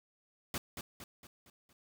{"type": "noise with echo", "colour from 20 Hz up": "pink", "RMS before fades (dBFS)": -37, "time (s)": [0.54, 0.58], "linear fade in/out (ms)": 2, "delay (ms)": 230, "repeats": 5, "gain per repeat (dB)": -6, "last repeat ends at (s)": 1.73, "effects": []}